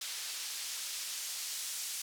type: noise with band-pass filter sweep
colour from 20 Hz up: white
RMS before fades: -40 dBFS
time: 0.01-2.02 s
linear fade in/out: 5 ms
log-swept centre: 4200 to 6300 Hz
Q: 0.78
effects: none